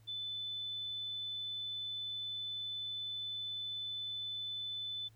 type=tone; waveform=sine; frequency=3508 Hz; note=A7; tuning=6 cents flat; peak=-38 dBFS; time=0.07-5.09 s; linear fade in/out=20 ms; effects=added 111 Hz sine -60 dBFS peak until 5.15 s + pink hiss -71 dBFS RMS until 5.15 s